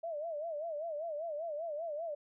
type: tone with vibrato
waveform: sine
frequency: 630 Hz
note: D#5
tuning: 21 cents sharp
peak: -36 dBFS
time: 0.03-2.15 s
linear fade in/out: 10 ms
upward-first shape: sine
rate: 5.1 Hz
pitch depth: 140 cents each way
effects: none